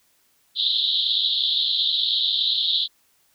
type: band-pass noise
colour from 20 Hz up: white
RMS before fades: -22 dBFS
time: 0.55-2.88 s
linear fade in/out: 50 ms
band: 3300 to 4100 Hz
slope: 96 dB/octave
effects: white hiss -63 dBFS RMS until 3.34 s

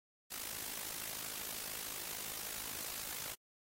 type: noise with amplitude modulation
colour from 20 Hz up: white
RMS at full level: -40 dBFS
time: 0.3-3.35 s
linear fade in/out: 20 ms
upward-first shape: sine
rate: 53.1 Hz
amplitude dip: 80%
effects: AAC 48 kbps

